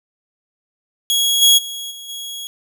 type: tone with level steps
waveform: sawtooth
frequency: 3322 Hz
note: G#7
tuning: in tune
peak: -11 / -5 / -23 / -29 / -24 dBFS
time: 1.1-2.47 s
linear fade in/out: 0 ms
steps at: 1.41 / 1.57 / 1.9 / 2.08 s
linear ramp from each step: 20 ms
effects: none